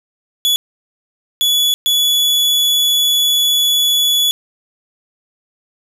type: tone bursts at uneven times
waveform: 40% pulse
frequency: 3413 Hz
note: G#7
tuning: 47 cents sharp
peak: -10 dBFS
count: 3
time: 0.45-0.56 / 1.41-1.74 / 1.86-4.31 s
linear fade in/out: 0 ms
effects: 8-bit